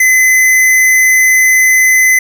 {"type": "tone", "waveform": "square", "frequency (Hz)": 2032, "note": "B6", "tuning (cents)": 49, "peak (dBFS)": -6, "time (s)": [0, 2.19], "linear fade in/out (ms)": 5, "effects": []}